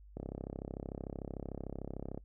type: click train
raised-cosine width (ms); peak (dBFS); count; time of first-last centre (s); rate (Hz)
2; -27; 68; 0.17-2.176; 33.4
effects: noise-tail reverb RT60 0.1 s tail -23 dB re dry + added 50 Hz sine -53 dBFS peak until 2.24 s